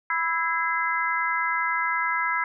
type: harmonic tone with a mistuned harmonic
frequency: 329.6 Hz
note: E4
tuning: in tune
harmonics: 3 / 4 / 5 / 6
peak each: -28 / -28 / -28 / -28 dBFS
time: 0.1-2.44 s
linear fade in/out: 2 ms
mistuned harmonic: 6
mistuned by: +64 cents
effects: none

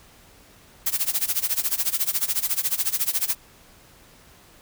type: noise with tremolo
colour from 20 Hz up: blue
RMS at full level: -21 dBFS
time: 0.86-3.35 s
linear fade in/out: 5 ms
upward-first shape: sine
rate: 14 Hz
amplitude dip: 90%
effects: pink hiss -52 dBFS RMS until 4.61 s

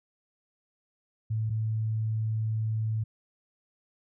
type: tone pair in turn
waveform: sine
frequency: 110 / 110 Hz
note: A2 / A2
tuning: 0 / 0 cents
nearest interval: unison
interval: 0 cents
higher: neither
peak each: -26 dBFS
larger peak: neither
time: 1.3-1.5 / 1.5-3.04 s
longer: second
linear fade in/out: 10 ms
effects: none

